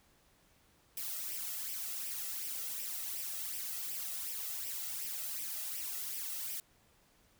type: noise with flanger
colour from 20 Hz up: blue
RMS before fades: -40 dBFS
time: 0.97-6.6 s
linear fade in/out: 2 ms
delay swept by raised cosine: 0.36 to 1.56 ms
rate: 2.7 Hz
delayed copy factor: +0.6
effects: pink hiss -68 dBFS RMS until 7.39 s